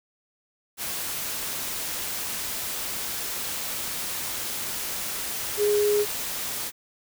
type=tone in noise; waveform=sine; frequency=415.3 Hz; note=G#4; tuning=in tune; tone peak=-19 dBFS; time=5.57-6.06 s; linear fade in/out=50 ms; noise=white; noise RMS=-31 dBFS; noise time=0.77-6.72 s; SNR=+9 dB; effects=none